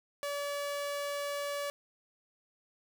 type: tone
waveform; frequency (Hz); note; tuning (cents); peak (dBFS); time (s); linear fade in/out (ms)
sawtooth; 573; D5; -43; -30; 0.23-1.7; 0
effects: none